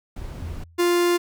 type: noise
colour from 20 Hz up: brown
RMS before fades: -34 dBFS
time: 0.16-0.64 s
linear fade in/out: 5 ms
type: tone with exponential decay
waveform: sine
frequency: 83.7 Hz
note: E2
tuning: 27 cents sharp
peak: -25 dBFS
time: 0.42-0.93 s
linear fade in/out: 0 ms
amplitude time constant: 110 ms
type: tone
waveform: 45% pulse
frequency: 349.6 Hz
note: F4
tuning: 2 cents sharp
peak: -17 dBFS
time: 0.78-1.18 s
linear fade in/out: 20 ms
effects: none